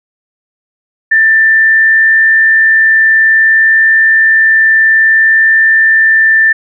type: tone with frequency modulation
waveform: sine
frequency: 1780 Hz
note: A6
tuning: 20 cents sharp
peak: -4 dBFS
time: 1.11-6.53 s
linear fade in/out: 10 ms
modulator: 80.6 Hz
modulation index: 0.27
effects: none